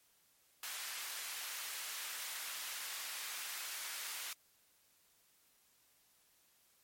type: high-pass noise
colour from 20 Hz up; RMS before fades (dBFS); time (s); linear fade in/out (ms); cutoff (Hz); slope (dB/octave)
pink; -44; 0.63-4.33; 2; 1500; 12
effects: white hiss -71 dBFS RMS until 6.83 s + MP3 64 kbps